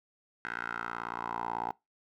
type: tone with band-pass filter sweep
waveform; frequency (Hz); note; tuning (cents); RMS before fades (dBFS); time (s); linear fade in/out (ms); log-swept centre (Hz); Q
10% pulse; 58.2; A#1; -2; -37; 0.45-1.71; 0; 1600 to 840; 4.6
effects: noise-tail reverb RT60 0.2 s tail -23 dB re dry